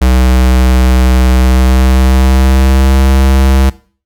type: tone with pitch glide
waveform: square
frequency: 63.5 to 66.43 Hz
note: B1 to C2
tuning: +49 to +27 cents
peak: -6 dBFS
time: 0.01-3.7 s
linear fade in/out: 10 ms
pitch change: +78 cents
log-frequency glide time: 1.35-2.98 s
effects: noise-tail reverb RT60 0.4 s tail -18 dB re dry